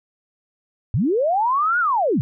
sine linear two-way sweep, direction up then down, 87.31 to 1480 to 96.8 Hz, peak -16 dBFS, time 0.94-2.21 s, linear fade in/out 0 ms, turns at 1.79 s, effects none

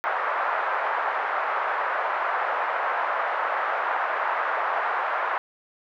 white band-pass noise, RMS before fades -26 dBFS, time 0.04-5.38 s, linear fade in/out 0 ms, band 610 to 1500 Hz, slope 24 dB/octave, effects none

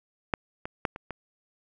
clicks, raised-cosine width 0.5 ms, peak -9 / -19 / -10 / -23 / -20 dBFS, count 5, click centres 0.338 / 0.655 / 0.852 / 0.961 / 1.107 s, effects none

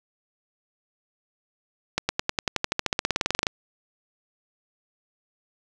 accelerating click train, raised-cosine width 0.2 ms, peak -5 dBFS, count 23, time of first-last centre 1.98-3.468 s, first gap 110 ms, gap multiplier 0.95, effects none

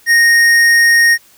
sine tone with hard clipping, 1859 Hz, A#6, 5 cents flat, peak -8 dBFS, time 0.06-1.18 s, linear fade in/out 50 ms, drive 12 dB, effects white hiss -47 dBFS RMS until 1.37 s

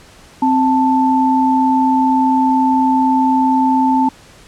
sine tone pair together, 261.6 / 882.1 Hz, C4 / A5, 0 / +4 cents, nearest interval octave + major sixth, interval 2104 cents, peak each -13 dBFS, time 0.42-4.09 s, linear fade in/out 5 ms, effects pink hiss -43 dBFS RMS until 4.47 s + low-pass 9000 Hz 12 dB/octave

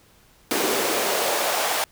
pink noise with high-pass filter sweep, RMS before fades -23 dBFS, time 0.51-1.84 s, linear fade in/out 0 ms, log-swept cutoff 330 to 730 Hz, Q 1.9, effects pink hiss -56 dBFS RMS until 1.91 s

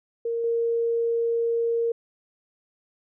sine tone with level steps, 464.2 Hz, A#4, 7 cents flat, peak -24 / -21 dBFS, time 0.25-1.92 s, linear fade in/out 5 ms, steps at 0.44 s, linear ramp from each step 2 ms, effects none

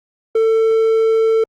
triangle tone, 446.6 Hz, A4, 26 cents sharp, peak -9 dBFS, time 0.35-1.44 s, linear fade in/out 5 ms, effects Opus 32 kbps

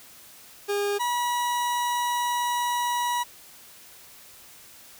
40% pulse tone pair in turn, 406.9 / 967.8 Hz, G#4 / B5, -35 / -35 cents, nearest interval octave + minor third, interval 1500 cents, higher second, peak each -23 dBFS, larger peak neither, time 0.68-0.99 / 0.99-3.24 s, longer second, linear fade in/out 20 ms, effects white hiss -49 dBFS RMS until 4.99 s

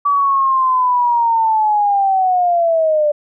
sine linear sweep, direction down, 1150 to 587.3 Hz, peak -11 dBFS, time 0.05-3.12 s, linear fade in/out 10 ms, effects none

